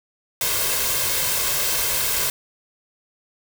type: noise with comb filter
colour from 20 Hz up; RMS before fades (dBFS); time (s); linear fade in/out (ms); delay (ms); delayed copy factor
white; -22; 0.41-2.3; 2; 1.9; +0.55
effects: none